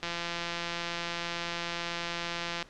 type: click train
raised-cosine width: 0.2 ms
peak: -16 dBFS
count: 445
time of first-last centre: 0.03-2.626 s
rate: 171 Hz
effects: pink hiss -55 dBFS RMS until 2.69 s + low-pass 5000 Hz 12 dB/octave